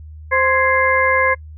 harmonic tone with a mistuned harmonic, 523.3 Hz, C5, in tune, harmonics 1 / 2 / 3 / 4, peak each -18 / -18 / -18 / -18 dBFS, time 0.31-1.35 s, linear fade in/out 20 ms, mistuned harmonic 3, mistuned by +100 cents, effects noise-tail reverb RT60 0.1 s tail -26 dB re dry + added 77 Hz sine -33 dBFS peak until 1.57 s

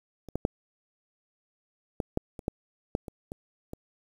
clicks, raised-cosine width 2 ms, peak -30 / -16 / -10 / -15 / -12 / -26 / -14 / -13 / -25 / -24 / -24 dBFS, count 11, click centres 0.287 / 0.356 / 0.451 / 2.002 / 2.174 / 2.392 / 2.481 / 2.951 / 3.082 / 3.319 / 3.734 s, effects 8-bit

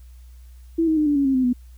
sine tone with pitch steps, 329.6 / 316.4 / 303.6 / 291.4 / 279.7 / 268.5 / 257.7 / 247.3 Hz, E4 / D#4 / D#4 / D4 / C#4 / C4 / C4 / B3, 0 / +29 / -42 / -13 / +16 / +45 / -26 / +3 cents, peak -16 dBFS, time 0.78-1.532 s, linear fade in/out 10 ms, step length 94 ms, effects added 61 Hz sine -41 dBFS peak until 1.77 s + white hiss -61 dBFS RMS until 1.77 s

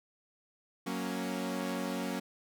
sawtooth chord, F# major, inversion none, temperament equal, 185 / 233.1 / 277.2 Hz, F#3 / A#3 / C#4, 0 / 0 / 0 cents, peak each -34 dBFS, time 0.86-2.2 s, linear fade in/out 10 ms, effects none

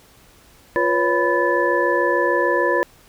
sine tone cluster, 350.1 / 490.3 / 557 / 994 / 1740 Hz, F4 / B4 / C#5 / B5 / A6, +4 / -13 / +8 / +11 / -20 cents, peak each -22 dBFS, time 0.76-2.83 s, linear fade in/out 0 ms, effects pink hiss -51 dBFS RMS until 3.08 s

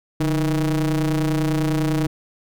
square ring-modulated tone, 81 Hz, E2, 30 cents flat, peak -16 dBFS, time 0.2-2.07 s, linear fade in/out 5 ms, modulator 228 Hz, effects none

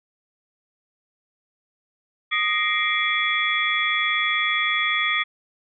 sine tone cluster, 1239 / 1879 / 2095 / 2336 / 3376 Hz, D#6 / A#6 / C7 / D7 / G#7, -8 / +13 / +2 / -10 / +28 cents, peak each -26 dBFS, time 2.31-5.24 s, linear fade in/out 20 ms, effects none

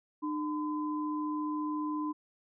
sine tone pair together, 302.4 / 1017 Hz, D#4 / C6, -49 / -50 cents, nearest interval octave + major sixth, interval 2099 cents, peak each -32 / -37 dBFS, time 0.22-2.13 s, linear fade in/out 20 ms, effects none

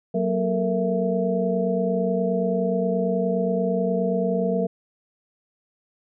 sine tone cluster, 186.2 / 233.9 / 435.8 / 465.2 / 664 Hz, F#3 / A#3 / A4 / A#4 / E5, +11 / +6 / -17 / -4 / +12 cents, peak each -24 / -30 / -33 / -24 / -28 dBFS, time 0.14-4.67 s, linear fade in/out 10 ms, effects none

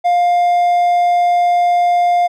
triangle tone, 704 Hz, F5, 14 cents sharp, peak -8 dBFS, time 0.04-2.28 s, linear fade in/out 20 ms, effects none

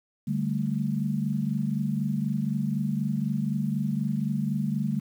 sine chord, D suspended fourth, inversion none, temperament equal, 146.83 / 196 / 220 Hz, D3 / G3 / A3, 0 / 0 / 0 cents, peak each -29 dBFS, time 0.27-5 s, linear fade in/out 10 ms, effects 9-bit

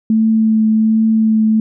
sine tone with vibrato, 220 Hz, A3, in tune, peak -9 dBFS, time 0.1-1.6 s, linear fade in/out 2 ms, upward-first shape triangle, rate 1.3 Hz, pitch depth 15 cents each way, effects none

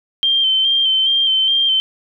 sine tone with vibrato, 3136 Hz, G7, in tune, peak -12 dBFS, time 0.23-1.8 s, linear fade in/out 0 ms, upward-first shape square, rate 2.4 Hz, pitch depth 26 cents each way, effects none

